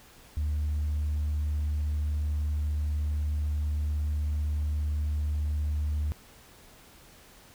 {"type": "tone", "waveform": "sine", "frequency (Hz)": 75, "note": "D2", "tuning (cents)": 37, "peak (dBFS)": -24, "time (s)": [0.37, 6.12], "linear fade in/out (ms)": 0, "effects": ["tanh soft clip ceiling -24 dBFS", "pink hiss -54 dBFS RMS until 7.54 s"]}